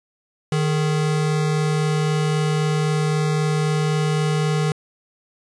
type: tone pair together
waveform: square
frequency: 153.64 / 417.1 Hz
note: D#3 / G#4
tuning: -22 / +7 cents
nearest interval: octave + perfect fourth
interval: 1729 cents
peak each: -19 / -28 dBFS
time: 0.52-4.72 s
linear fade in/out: 2 ms
effects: resampled to 22050 Hz